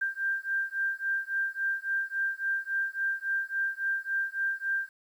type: beating tone pair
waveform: sine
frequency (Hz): 1582 / 1585.6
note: G6 / G6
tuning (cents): +15 / +19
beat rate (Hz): 3.6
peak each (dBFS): -31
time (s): 0.01-4.89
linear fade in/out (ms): 10
effects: 10-bit